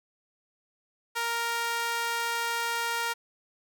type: tone with high-pass filter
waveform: sawtooth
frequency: 466.2 Hz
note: A#4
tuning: in tune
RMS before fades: -30 dBFS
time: 1.15-3.14 s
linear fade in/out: 20 ms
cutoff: 1100 Hz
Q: 1.3
effects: none